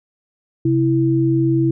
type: tone pair together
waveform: sine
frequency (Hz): 133 / 329.2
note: C3 / E4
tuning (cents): +29 / -2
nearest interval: octave + major third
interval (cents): 1569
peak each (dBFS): -17 / -15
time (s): 0.65-1.71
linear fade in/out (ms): 5
effects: none